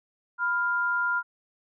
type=tone pair together; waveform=sine; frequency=991 / 1401.5 Hz; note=B5 / F6; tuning=+6 / +6 cents; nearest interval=tritone; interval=600 cents; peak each=-30 / -24 dBFS; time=0.38-1.23 s; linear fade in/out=50 ms; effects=none